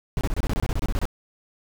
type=noise bursts; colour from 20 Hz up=brown; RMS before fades=-23 dBFS; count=14; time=0.17-1.054 s; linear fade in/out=0 ms; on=39 ms; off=26 ms; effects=none